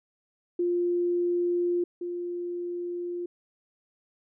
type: tone pair in turn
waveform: sine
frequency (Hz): 350.5 / 350.5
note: F4 / F4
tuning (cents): +6 / +6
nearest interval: unison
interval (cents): 0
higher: neither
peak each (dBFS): -23 / -30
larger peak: first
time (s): 0.59-1.84 / 2.01-3.26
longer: neither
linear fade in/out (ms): 5
effects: none